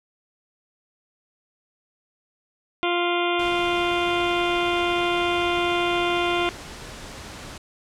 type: harmonic tone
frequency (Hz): 349.2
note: F4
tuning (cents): 0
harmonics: 1 / 2 / 3 / 4 / 6 / 7 / 8 / 9 / 10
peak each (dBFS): -24 / -27 / -29 / -30 / -32 / -32 / -33 / -34 / -34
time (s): 2.83-6.49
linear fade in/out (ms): 0
type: noise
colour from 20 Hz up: pink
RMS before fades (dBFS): -38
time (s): 3.39-7.58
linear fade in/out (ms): 5
effects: low-pass 8000 Hz 12 dB/octave